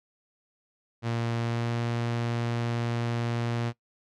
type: tone with pitch glide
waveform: sawtooth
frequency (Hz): 116.54 to 117.89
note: A#2 to A#2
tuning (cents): 0 to +20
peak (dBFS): -23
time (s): 1.02-3.73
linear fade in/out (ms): 50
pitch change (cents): +20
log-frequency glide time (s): 1.38-1.78
effects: noise-tail reverb RT60 0.1 s tail -20 dB re dry + low-pass 5000 Hz 12 dB/octave